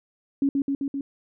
sine tone with echo, 277.2 Hz, C#4, in tune, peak -18 dBFS, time 0.42-0.49 s, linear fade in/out 2 ms, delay 130 ms, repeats 4, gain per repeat -2 dB, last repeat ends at 1.01 s, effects none

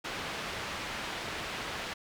white low-pass noise, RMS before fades -38 dBFS, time 0.04-1.94 s, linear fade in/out 10 ms, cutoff 2800 Hz, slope 12 dB/octave, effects none

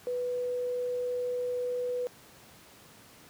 sine tone, 493.9 Hz, B4, in tune, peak -29 dBFS, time 0.07-2.07 s, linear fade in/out 0 ms, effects pink hiss -54 dBFS RMS until 3.29 s + high-pass 100 Hz 12 dB/octave

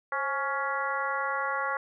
harmonic tone with a mistuned harmonic, 279.2 Hz, C#4, 13 cents sharp, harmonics 2 / 3 / 4 / 5 / 6 / 7, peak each -36 / -35 / -32 / -33 / -37 / -37 dBFS, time 0.12-1.77 s, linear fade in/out 2 ms, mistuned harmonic 2, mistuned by -70 cents, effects none

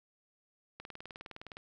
click train, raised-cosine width 0.3 ms, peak -29 dBFS, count 16, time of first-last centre 0.8-1.569 s, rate 19.5 Hz, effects none

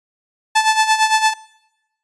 sawtooth tone with tremolo, 874 Hz, A5, 12 cents flat, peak -6 dBFS, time 0.55-1.34 s, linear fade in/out 10 ms, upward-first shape sine, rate 8.8 Hz, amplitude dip 70%, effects noise-tail reverb RT60 0.9 s tail -21 dB re dry + resampled to 22050 Hz

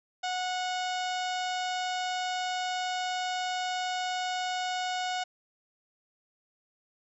harmonic tone, 733 Hz, F#5, 16 cents flat, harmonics 1 / 2 / 3 / 4 / 5 / 6 / 7 / 8 / 9 / 10, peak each -31 / -38 / -42 / -40 / -42 / -46 / -45 / -50 / -51 / -49 dBFS, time 0.23-5.24 s, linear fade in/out 10 ms, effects none

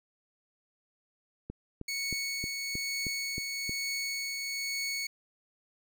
click train, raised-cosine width 3 ms, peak -25 dBFS, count 8, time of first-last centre 1.5-3.694 s, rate 3.19 Hz
20% pulse tone with tremolo, 2217 Hz, C#7, in tune, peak -26 dBFS, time 1.88-5.07 s, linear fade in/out 5 ms, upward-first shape triangle, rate 1.1 Hz, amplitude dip 30%
effects none

